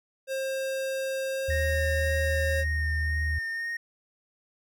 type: tone with pitch glide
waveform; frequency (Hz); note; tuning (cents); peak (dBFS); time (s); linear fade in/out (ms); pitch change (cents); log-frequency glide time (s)
square; 533 to 542.9; C5 to C#5; +32 to -36; -29; 0.27-2.65; 50; +32; 1.31-1.8
type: tone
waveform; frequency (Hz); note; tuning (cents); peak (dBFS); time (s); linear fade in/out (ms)
sine; 77.78; D#2; 0; -26; 1.48-3.39; 10
type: tone with vibrato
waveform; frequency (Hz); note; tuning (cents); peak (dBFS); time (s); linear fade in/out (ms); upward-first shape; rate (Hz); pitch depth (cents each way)
triangle; 1839; A#6; -24; -28; 1.5-3.77; 5; sine; 1.9; 18
effects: none